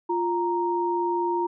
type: tone pair together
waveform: sine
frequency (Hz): 349.2 / 932.3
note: F4 / A#5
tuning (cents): 0 / 0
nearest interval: octave + perfect fourth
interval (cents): 1700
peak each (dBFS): -25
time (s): 0.09-1.47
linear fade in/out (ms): 10
effects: none